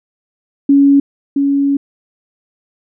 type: tone pair in turn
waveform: sine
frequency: 279.8 / 279.8 Hz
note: C#4 / C#4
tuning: +16 / +16 cents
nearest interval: unison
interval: 0 cents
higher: neither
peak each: -5 / -10 dBFS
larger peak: first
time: 0.69-1 / 1.36-1.77 s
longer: second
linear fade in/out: 5 ms
effects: none